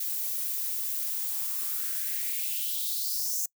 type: noise with high-pass filter sweep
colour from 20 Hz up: violet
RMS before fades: -31 dBFS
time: 0-3.46 s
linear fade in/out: 5 ms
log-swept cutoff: 230 to 6600 Hz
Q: 4.2
effects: noise-tail reverb RT60 0.1 s tail -25 dB re dry